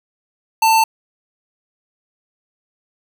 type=tone; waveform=square; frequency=891 Hz; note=A5; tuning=22 cents sharp; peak=-11 dBFS; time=0.62-0.84 s; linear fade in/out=5 ms; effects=none